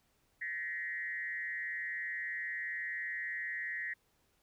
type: tone with frequency modulation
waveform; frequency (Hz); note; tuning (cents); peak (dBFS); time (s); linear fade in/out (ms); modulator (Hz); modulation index
sine; 1892; A#6; +25; -36; 0.41-3.94; 10; 161; 0.9
effects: pink hiss -74 dBFS RMS until 4.42 s